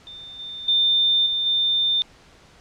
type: tone with level steps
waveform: sine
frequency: 3600 Hz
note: A7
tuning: 39 cents sharp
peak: -36 / -31 / -15 / -20 / -17 dBFS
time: 0.07-2.02 s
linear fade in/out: 0 ms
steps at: 0.39 / 0.68 / 1.26 / 1.46 s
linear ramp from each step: 5 ms
effects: pink hiss -51 dBFS RMS until 2.6 s + low-pass 6000 Hz 12 dB/octave